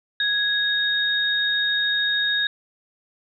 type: tone pair together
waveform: sine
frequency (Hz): 1661.2 / 3732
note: G#6 / A#7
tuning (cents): 0 / +1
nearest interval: octave + major second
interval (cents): 1401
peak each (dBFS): -22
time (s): 0.2-2.47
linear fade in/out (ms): 2
effects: none